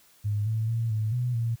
sine tone with pitch steps, 104 / 110.7 / 114.6 / 108.5 / 123.3 / 115.6 Hz, G#2 / A2 / A#2 / A2 / B2 / A#2, +3 / +11 / -29 / -24 / -2 / -14 cents, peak -24 dBFS, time 0.24-1.56 s, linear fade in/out 20 ms, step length 220 ms, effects white hiss -59 dBFS RMS until 1.6 s

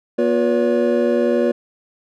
triangle tone cluster, 240 / 358 / 487.4 / 568 Hz, B3 / F4 / B4 / C#5, -49 / +43 / -23 / +42 cents, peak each -18 dBFS, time 0.18-1.52 s, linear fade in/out 10 ms, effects none

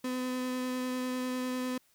35% pulse tone with vibrato, 253.5 Hz, B3, 45 cents sharp, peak -30 dBFS, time 0.04-1.78 s, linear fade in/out 5 ms, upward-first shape triangle, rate 10 Hz, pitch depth 11 cents each way, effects white hiss -68 dBFS RMS until 1.94 s

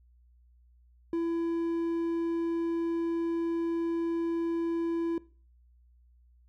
triangle tone, 334.6 Hz, E4, 26 cents sharp, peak -25 dBFS, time 1.13-5.18 s, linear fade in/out 2 ms, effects noise-tail reverb RT60 0.4 s tail -21 dB re dry + added 60 Hz sine -58 dBFS peak until 6.48 s

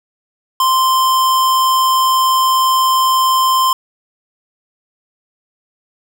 square tone, 1043 Hz, C6, 6 cents flat, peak -11 dBFS, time 0.6-3.73 s, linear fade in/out 2 ms, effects none

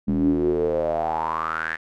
square tone with band-pass filter sweep, 40.06 Hz, E1, 49 cents flat, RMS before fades -23 dBFS, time 0.07-1.77 s, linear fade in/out 20 ms, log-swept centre 220 to 1800 Hz, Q 8.5, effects none

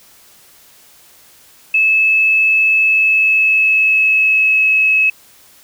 sine tone with pitch glide, 2605 to 2578 Hz, E7 to E7, -21 to -39 cents, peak -9 dBFS, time 1.74-5.1 s, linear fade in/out 5 ms, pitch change -18 cents, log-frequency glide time 2.75-4.68 s, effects white hiss -46 dBFS RMS until 5.63 s

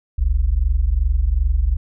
sine tone pair together, 45.38 / 68 Hz, F#1 / C#2, -33 / -33 cents, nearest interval perfect fifth, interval 700 cents, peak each -17 dBFS, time 0.18-1.77 s, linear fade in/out 10 ms, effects none

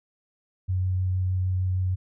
sine tone with vibrato, 92.5 Hz, F#2, in tune, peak -22 dBFS, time 0.68-1.96 s, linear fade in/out 20 ms, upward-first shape sine, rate 6.5 Hz, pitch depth 9 cents each way, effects none

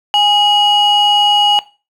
triangle ring-modulated tone, 1864.7 Hz, A#6, in tune, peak -3 dBFS, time 0.14-1.59 s, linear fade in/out 0 ms, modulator 1040 Hz, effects noise-tail reverb RT60 0.3 s tail -19 dB re dry + tanh soft clip ceiling -2 dBFS

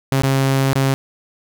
sawtooth tone with dropouts, 135.1 Hz, C#3, 44 cents flat, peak -10 dBFS, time 0.12-0.94 s, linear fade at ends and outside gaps 0 ms, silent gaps 0.22-0.235 / 0.731-0.755 s, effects none

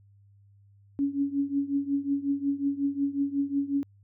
sine tone with tremolo, 280.4 Hz, C#4, 20 cents sharp, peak -21 dBFS, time 0.99-3.83 s, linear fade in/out 0 ms, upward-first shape triangle, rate 5.5 Hz, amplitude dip 90%, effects added 100 Hz sine -55 dBFS peak until 4.03 s

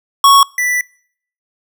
square tone pair in turn, 1108.7 / 1975.5 Hz, C#6 / B6, 0 / 0 cents, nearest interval minor seventh, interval 1000 cents, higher second, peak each -5 / -14 dBFS, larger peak first, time 0.24-0.43 / 0.58-0.81 s, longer second, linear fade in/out 2 ms, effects noise-tail reverb RT60 0.6 s tail -25 dB re dry

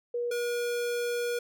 sine / square tone pair in turn, 480 / 480 Hz, B4 / B4, -49 / -49 cents, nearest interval unison, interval 0 cents, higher neither, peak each -28 / -29 dBFS, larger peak first, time 0.14-0.31 / 0.31-1.39 s, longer second, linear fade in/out 5 ms, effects none

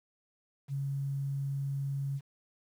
sine tone with quantisation, 138.59 Hz, C#3, in tune, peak -31 dBFS, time 0.68-2.21 s, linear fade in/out 50 ms, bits 10, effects none

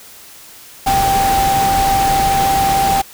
sine tone in noise, 784 Hz, G5, in tune, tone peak -12 dBFS, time 0.86-3.02 s, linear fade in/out 10 ms, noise pink, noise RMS -20 dBFS, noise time 0.86-3.02 s, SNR +5 dB, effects white hiss -39 dBFS RMS until 3.13 s

